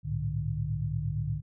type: tone cluster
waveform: sine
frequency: 64.6 / 106.3 / 114.9 / 150.1 Hz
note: C2 / G#2 / A#2 / D3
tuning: -21 / +41 / -25 / +38 cents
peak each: -38 / -33 / -35 / -32 dBFS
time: 0.03-1.42 s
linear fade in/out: 50 ms
effects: none